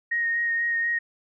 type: tone with vibrato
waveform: sine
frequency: 1864.7 Hz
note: A#6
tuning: in tune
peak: -22 dBFS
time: 0.11-0.99 s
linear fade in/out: 10 ms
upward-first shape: sine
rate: 4.1 Hz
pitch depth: 15 cents each way
effects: none